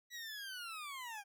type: linear sweep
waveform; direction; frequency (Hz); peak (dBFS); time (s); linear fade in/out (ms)
20% pulse; down; 1958 to 784; -39; 0.1-1.24; 50
effects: none